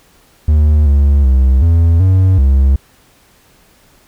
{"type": "tone with pitch steps", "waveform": "triangle", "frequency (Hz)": [75.5, 70.6, 65.3, 83.5, 94, 67.6], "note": ["D2", "C#2", "C2", "E2", "F#2", "C#2"], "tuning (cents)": [48, 32, -3, 23, 28, -43], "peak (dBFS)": -4, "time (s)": [0.48, 2.76], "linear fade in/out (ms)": 5, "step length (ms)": 380, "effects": ["pink hiss -49 dBFS RMS until 4.07 s"]}